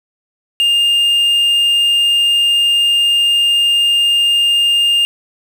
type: tone with quantisation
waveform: triangle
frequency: 2813 Hz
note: F7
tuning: 12 cents sharp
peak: -8 dBFS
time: 0.6-5.05 s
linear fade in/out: 0 ms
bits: 6
effects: none